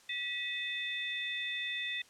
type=tone cluster; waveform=sine; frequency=1948 / 2561 / 3563 Hz; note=B6 / D#7 / A7; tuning=-24 / +49 / +21 cents; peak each=-38 / -40 / -38 dBFS; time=0.09-2.02 s; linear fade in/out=5 ms; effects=white hiss -61 dBFS RMS until 2.09 s + low-pass 8000 Hz 12 dB/octave